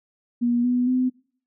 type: tone with pitch steps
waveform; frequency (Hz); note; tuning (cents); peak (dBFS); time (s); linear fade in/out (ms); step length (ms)
sine; 239.8 / 247 / 254.4; A#3 / B3 / C4; +49 / 0 / -48; -18; 0.41-1.1; 20; 230
effects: noise-tail reverb RT60 0.5 s tail -23 dB re dry